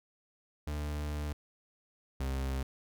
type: tone pair in turn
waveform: 40% pulse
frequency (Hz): 74.3 / 66.54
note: D2 / C2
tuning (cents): +21 / +30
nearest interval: major second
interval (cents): 191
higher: first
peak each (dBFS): -33 / -31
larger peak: second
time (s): 0.67-1.33 / 2.2-2.63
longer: first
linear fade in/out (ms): 5
effects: none